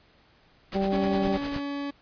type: noise with tremolo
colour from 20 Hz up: pink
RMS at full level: -35 dBFS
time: 0.72-1.6 s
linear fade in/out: 2 ms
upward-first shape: sine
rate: 9.9 Hz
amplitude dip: 70%
type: harmonic tone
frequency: 194.7 Hz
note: G3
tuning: 12 cents flat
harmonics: 1 / 2 / 3 / 4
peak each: -26 / -29 / -31 / -32 dBFS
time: 0.74-1.38 s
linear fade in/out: 20 ms
type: tone with pitch glide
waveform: 40% pulse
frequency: 280.3 to 283.2 Hz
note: C#4 to C#4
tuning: +19 to +37 cents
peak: -29 dBFS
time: 0.92-1.91 s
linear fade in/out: 10 ms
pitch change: +18 cents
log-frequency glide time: 1.12-1.42 s
type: clicks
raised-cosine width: 5 ms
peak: -23 dBFS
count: 2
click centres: 1.273 / 1.563 s
effects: pink hiss -60 dBFS RMS until 2.01 s + resampled to 11025 Hz